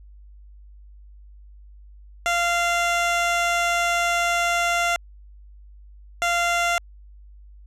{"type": "tone pair in turn", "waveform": "15% pulse", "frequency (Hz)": [692, 692], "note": ["F5", "F5"], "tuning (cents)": [-16, -16], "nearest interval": "unison", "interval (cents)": 0, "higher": "neither", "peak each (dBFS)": -13, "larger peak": "neither", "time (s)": [[2.26, 4.96], [6.22, 6.78]], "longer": "first", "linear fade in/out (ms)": 0, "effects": ["added 50 Hz sine -43 dBFS peak until 7.66 s", "low-pass 9000 Hz 12 dB/octave"]}